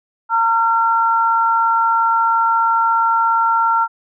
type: tone pair together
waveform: sine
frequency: 914 / 1368.5 Hz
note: A#5 / F6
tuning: -34 / -36 cents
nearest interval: perfect fifth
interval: 698 cents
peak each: -15 dBFS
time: 0.29-3.88 s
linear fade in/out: 50 ms
effects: none